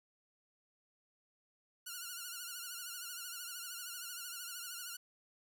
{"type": "tone with vibrato", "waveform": "5% pulse", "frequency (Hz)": 1424, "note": "F6", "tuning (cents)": 33, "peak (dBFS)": -32, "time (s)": [1.86, 4.97], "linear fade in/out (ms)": 10, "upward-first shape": "triangle", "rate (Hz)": 13, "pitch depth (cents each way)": 89, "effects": []}